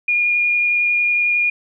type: tone with vibrato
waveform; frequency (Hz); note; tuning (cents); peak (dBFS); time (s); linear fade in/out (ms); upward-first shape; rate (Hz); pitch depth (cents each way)
sine; 2428; D#7; -43; -14; 0.08-1.5; 5; triangle; 11; 10
effects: none